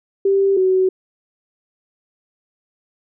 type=tone pair in turn; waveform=sine; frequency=392 / 374.9 Hz; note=G4 / F#4; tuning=0 / +23 cents; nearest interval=minor second; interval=77 cents; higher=first; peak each=-12 dBFS; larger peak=neither; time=0.25-0.57 / 0.57-0.89 s; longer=neither; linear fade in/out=5 ms; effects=none